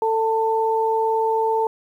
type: tone pair together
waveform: sine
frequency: 445.5 / 891 Hz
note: A4 / A5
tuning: +22 / +22 cents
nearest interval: octave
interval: 1200 cents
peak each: -20 dBFS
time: 0.02-1.67 s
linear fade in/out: 2 ms
effects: 9-bit